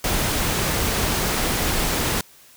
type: noise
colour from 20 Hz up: pink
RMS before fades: -22 dBFS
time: 0.04-2.21 s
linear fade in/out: 2 ms
effects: white hiss -50 dBFS RMS until 2.56 s